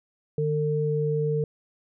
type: tone pair together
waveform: sine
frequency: 150.19 / 450.7 Hz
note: D3 / A4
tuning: +39 / +42 cents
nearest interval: octave + perfect fifth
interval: 1903 cents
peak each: -25 dBFS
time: 0.38-1.44 s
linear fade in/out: 2 ms
effects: none